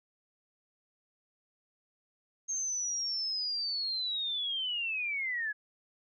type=linear sweep; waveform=sine; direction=down; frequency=6440 to 1661.2 Hz; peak=-31 dBFS; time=2.48-5.53 s; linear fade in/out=20 ms; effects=none